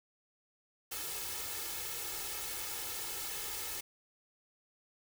white noise with comb filter, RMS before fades -40 dBFS, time 0.91-3.81 s, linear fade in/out 10 ms, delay 2.3 ms, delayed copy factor +0.75, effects none

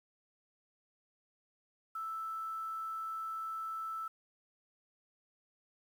sine tone with quantisation, 1318.5 Hz, E6, in tune, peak -37 dBFS, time 1.95-4.08 s, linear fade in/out 5 ms, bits 10, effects none

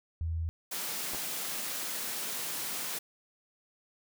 sine tone, 81.8 Hz, E2, 13 cents flat, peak -30 dBFS, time 0.21-0.49 s, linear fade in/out 0 ms
white high-pass noise, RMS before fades -36 dBFS, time 0.71-2.99 s, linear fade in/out 10 ms, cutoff 130 Hz, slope 96 dB/octave
clicks, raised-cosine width 1 ms, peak -26 dBFS, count 2, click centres 1.135 / 1.147 s
effects none

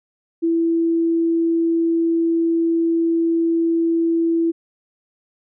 sine tone, 332.1 Hz, E4, 13 cents sharp, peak -15 dBFS, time 0.42-4.52 s, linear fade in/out 20 ms, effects none

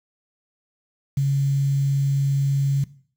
sine tone with quantisation, 138.59 Hz, C#3, in tune, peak -17 dBFS, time 1.17-2.84 s, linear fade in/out 5 ms, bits 7, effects noise-tail reverb RT60 0.5 s tail -18 dB re dry

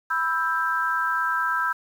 sine chord, E minor, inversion second, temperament just, 988.9 / 1318.5 / 1582.2 Hz, B5 / E6 / G6, +2 / 0 / +16 cents, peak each -28 / -25 / -25 dBFS, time 0.1-1.73 s, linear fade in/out 10 ms, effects 8-bit

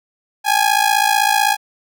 sawtooth ring-modulated tone, 828 Hz, G#5, 5 cents flat, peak -6 dBFS, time 0.44-1.57 s, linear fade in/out 50 ms, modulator 27.9 Hz, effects none

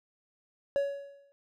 triangle tone with exponential decay, 561 Hz, C#5, 21 cents sharp, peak -21 dBFS, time 0.76-1.32 s, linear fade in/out 0 ms, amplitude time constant 120 ms, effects none

